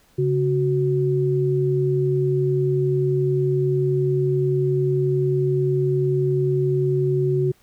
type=tone pair together; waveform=sine; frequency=138.7 / 370 Hz; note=C#3 / F#4; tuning=+1 / 0 cents; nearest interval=octave + perfect fourth; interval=1699 cents; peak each=-20 dBFS; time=0.18-7.52 s; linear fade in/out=10 ms; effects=pink hiss -58 dBFS RMS until 7.62 s